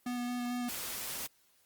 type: tone with vibrato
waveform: square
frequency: 244.4 Hz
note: B3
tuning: 18 cents flat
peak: -34 dBFS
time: 0.06-0.69 s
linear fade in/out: 5 ms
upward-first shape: square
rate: 4.5 Hz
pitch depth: 9 cents each way
type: noise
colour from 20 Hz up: white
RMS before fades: -39 dBFS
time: 0.68-1.27 s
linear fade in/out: 10 ms
effects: white hiss -69 dBFS RMS until 1.65 s + Opus 24 kbps